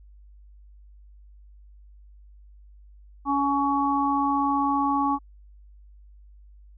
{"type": "harmonic tone", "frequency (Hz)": 280.3, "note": "C#4", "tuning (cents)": 19, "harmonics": [1, 3, 4], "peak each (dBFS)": [-25, -25, -25], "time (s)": [3.25, 5.19], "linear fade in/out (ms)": 50, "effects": ["added 50 Hz sine -47 dBFS peak until 6.77 s"]}